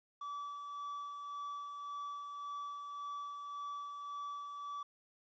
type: tone with tremolo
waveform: triangle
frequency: 1152 Hz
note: D6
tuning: 34 cents flat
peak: -38 dBFS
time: 0.21-4.83 s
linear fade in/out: 5 ms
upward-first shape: sine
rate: 1.8 Hz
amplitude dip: 35%
effects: resampled to 16000 Hz + 12-bit